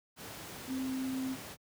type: tone in noise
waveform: sine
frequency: 262.1 Hz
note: C4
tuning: 3 cents sharp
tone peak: -33 dBFS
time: 0.67-1.37 s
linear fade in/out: 50 ms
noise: pink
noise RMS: -45 dBFS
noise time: 0.16-1.57 s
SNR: +9 dB
effects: high-pass 100 Hz 12 dB/octave